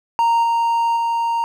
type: tone with level steps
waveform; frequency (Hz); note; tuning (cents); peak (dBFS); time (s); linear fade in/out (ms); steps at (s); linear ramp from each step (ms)
triangle; 928; A#5; -8; -11 / -13 / -15; 0.19-1.44; 0; 0.43 / 0.96; 10
effects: none